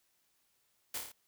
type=noise with echo; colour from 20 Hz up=white; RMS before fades=-38 dBFS; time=0.94-0.98 s; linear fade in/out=5 ms; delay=28 ms; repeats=5; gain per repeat=-3 dB; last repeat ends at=1.12 s; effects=white hiss -75 dBFS RMS until 1.27 s